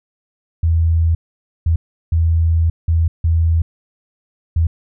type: tone bursts at uneven times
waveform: sine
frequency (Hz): 82.3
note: E2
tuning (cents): -2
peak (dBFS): -11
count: 6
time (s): 0.63-1.15 / 1.66-1.76 / 2.12-2.7 / 2.88-3.08 / 3.24-3.62 / 4.56-4.67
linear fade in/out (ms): 5
effects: none